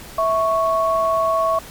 sine tone pair together, 653.9 / 1108.7 Hz, E5 / C#6, -14 / 0 cents, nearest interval major sixth, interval 914 cents, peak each -18 dBFS, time 0.18-1.59 s, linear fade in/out 5 ms, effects pink hiss -38 dBFS RMS until 1.7 s + MP3 96 kbps

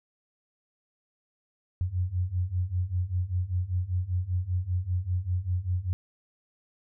sine beating tone pair, 87.8 / 92.9 Hz, F2 / F#2, +10 / +7 cents, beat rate 5.1 Hz, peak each -30 / -28 dBFS, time 1.81-5.93 s, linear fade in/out 0 ms, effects none

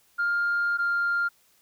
sine tone pair in turn, 1404 / 1398.3 Hz, F6 / F6, +9 / +2 cents, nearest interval unison, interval 7 cents, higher first, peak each -21 dBFS, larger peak neither, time 0.18-0.78 / 0.78-1.29 s, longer first, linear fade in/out 20 ms, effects tanh soft clip ceiling -19 dBFS + white hiss -63 dBFS RMS until 1.61 s

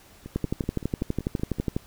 two click trains, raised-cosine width 3 ms, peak -12 / -24 dBFS, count 18 / 8, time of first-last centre 0.36-1.765 / 0.26-1.586 s, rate 12.1 / 5.28 Hz, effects pink hiss -53 dBFS RMS until 1.86 s

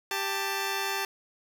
10% pulse tone pair together, 393.1 / 884 Hz, G4 / A5, +5 / +8 cents, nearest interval octave + major second, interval 1403 cents, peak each -23 dBFS, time 0.11-1.05 s, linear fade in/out 2 ms, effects none

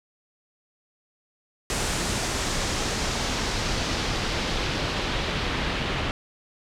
pink noise with low-pass filter sweep, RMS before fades -27 dBFS, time 1.7-6.11 s, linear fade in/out 0 ms, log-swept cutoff 8400 to 3100 Hz, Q 1.3, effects none

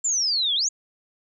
sine exponential two-way sweep, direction down then up, 7420 to 3184 to 7130 Hz, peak -20 dBFS, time 0.04-0.69 s, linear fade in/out 10 ms, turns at 0.55 s, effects none

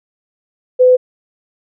sine tone, 505 Hz, B4, 39 cents sharp, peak -5 dBFS, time 0.79-0.97 s, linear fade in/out 20 ms, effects none

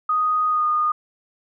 sine tone with pitch glide, 1244.5 to 1225.9 Hz, D#6 to D#6, 0 to -26 cents, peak -17 dBFS, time 0.09-0.92 s, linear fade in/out 5 ms, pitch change -26 cents, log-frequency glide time 0.49-0.65 s, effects none

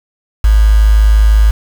sine tone with quantisation, 53 Hz, G#1, 36 cents sharp, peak -4 dBFS, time 0.44-1.51 s, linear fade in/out 5 ms, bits 4, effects none

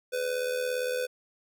square tone with amplitude modulation, 501 Hz, B4, 25 cents sharp, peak -26 dBFS, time 0.12-1.07 s, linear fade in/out 20 ms, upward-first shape sine, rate 77.6 Hz, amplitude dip 60%, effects none

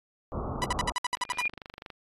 pink low-pass noise, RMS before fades -34 dBFS, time 0.32-0.92 s, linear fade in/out 0 ms, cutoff 1300 Hz, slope 96 dB/octave
sawtooth tone bursts, 987.8 Hz, B5, in tune, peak -22 dBFS, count 10, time 0.62-1.406 s, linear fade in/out 0 ms, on 21 ms, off 64 ms
click train, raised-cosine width 0.3 ms, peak -25 dBFS, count 20, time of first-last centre 1.13-1.902 s, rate 24.6 Hz
sine tone with exponential growth, 2424 Hz, D#7, 46 cents flat, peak -23 dBFS, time 1.21-1.48 s, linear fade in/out 5 ms, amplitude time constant 57 ms
effects AAC 32 kbps

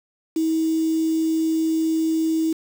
sine tone with quantisation, 321.1 Hz, E4, 45 cents flat, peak -18 dBFS, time 0.36-2.53 s, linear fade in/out 5 ms, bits 6, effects none

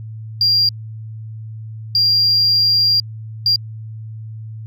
sine tone bursts at uneven times, 4772 Hz, D8, 27 cents sharp, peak -10 dBFS, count 3, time 0.41-0.69 / 1.95-3 / 3.46-3.56 s, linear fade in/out 2 ms, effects tanh soft clip ceiling -7 dBFS + added 110 Hz sine -28 dBFS peak until 4.66 s

